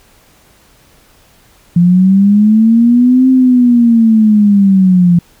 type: linear two-way sweep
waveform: sine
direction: up then down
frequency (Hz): 170.9 to 261.6 to 170.9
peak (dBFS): -4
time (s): 1.76-5.19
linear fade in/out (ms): 5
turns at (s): 3.29
effects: pink hiss -47 dBFS RMS until 5.4 s